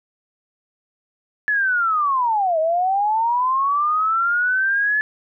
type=linear two-way sweep; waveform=sine; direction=down then up; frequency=1727 to 622.3 to 1727 Hz; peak=-16 dBFS; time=1.48-5.01 s; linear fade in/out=0 ms; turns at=2.59 s; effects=none